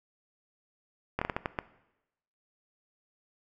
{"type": "slowing click train", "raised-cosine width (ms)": 0.5, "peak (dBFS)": -14, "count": 7, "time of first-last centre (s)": [1.19, 1.588], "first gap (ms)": 25, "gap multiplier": 1.39, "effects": ["noise-tail reverb RT60 0.9 s tail -17 dB re dry"]}